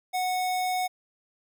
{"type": "tone", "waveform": "square", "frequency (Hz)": 736, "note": "F#5", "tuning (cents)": -9, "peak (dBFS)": -26, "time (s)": [0.13, 0.88], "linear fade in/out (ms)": 20, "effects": []}